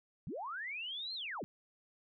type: linear two-way sweep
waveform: sine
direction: up then down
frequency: 110 to 4264 to 110 Hz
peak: -39 dBFS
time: 0.27-1.44 s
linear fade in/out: 0 ms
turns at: 1.14 s
effects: none